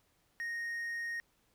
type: tone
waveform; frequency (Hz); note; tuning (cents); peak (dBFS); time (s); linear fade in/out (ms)
triangle; 1862; A#6; -2; -34; 0.4-1.2; 0
effects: pink hiss -73 dBFS RMS until 1.54 s